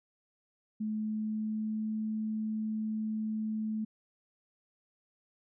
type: tone with pitch glide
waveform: sine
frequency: 215.3 to 217.2 Hz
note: A3 to A3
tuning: -37 to -22 cents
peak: -31 dBFS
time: 0.8-3.85 s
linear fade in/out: 10 ms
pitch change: +15 cents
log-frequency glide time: 0.96-1.96 s
effects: none